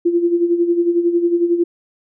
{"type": "tone with tremolo", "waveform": "sine", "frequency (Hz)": 344.3, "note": "F4", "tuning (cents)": -25, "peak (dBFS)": -10, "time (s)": [0.05, 1.64], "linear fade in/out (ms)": 10, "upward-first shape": "sine", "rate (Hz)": 11, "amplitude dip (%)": 65, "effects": []}